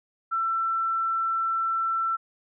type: tone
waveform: sine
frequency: 1340 Hz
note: E6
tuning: 28 cents sharp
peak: -23 dBFS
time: 0.31-2.17 s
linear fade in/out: 20 ms
effects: none